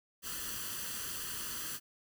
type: noise with comb filter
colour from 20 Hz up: white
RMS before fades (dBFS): -40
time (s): 0.22-1.8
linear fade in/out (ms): 50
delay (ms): 0.66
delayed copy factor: +0.7
effects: none